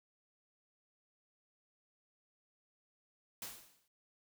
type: noise with exponential decay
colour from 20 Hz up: white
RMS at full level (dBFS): -42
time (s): 3.42-3.88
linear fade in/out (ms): 2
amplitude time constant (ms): 100
effects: none